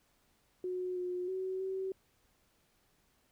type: tone with pitch steps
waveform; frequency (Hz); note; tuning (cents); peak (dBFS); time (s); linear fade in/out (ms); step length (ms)
sine; 365.1 / 360.2 / 375.9 / 381; F#4 / F#4 / F#4 / G4; -23 / -46 / +27 / -49; -34; 0.64-1.92; 2; 320
effects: pink hiss -72 dBFS RMS until 3.31 s